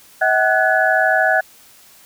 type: tone cluster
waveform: sine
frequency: 640 / 753 / 1481 / 1697 Hz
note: D#5 / F#5 / F#6 / G#6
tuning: +49 / +30 / +1 / +37 cents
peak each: -18 dBFS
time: 0.21-1.41 s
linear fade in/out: 10 ms
effects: white hiss -47 dBFS RMS until 2.05 s